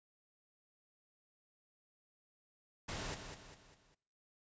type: noise with echo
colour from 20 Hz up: pink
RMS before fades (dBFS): -42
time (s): 2.88-3.15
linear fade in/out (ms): 10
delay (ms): 200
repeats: 4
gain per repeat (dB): -7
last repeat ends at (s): 3.95
effects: noise-tail reverb RT60 0.9 s tail -24 dB re dry + resampled to 16000 Hz